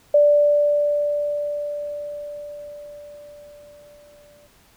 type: tone with exponential decay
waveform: sine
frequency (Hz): 586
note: D5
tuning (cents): -4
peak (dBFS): -10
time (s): 0.14-4.47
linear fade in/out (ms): 5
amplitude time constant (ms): 940
effects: pink hiss -55 dBFS RMS until 4.76 s